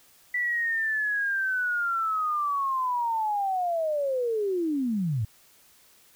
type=linear sweep; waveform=sine; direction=down; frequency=1975.5 to 97.9 Hz; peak=-24 dBFS; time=0.34-5.25 s; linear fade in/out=5 ms; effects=white hiss -58 dBFS RMS until 6.15 s